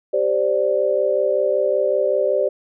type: chord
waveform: sine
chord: G suspended fourth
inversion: none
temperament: just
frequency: 392 / 522.7 / 588 Hz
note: G4 / C5 / D5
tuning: 0 / -2 / +2 cents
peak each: -22 / -20 / -19 dBFS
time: 0.13-2.49 s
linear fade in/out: 10 ms
effects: none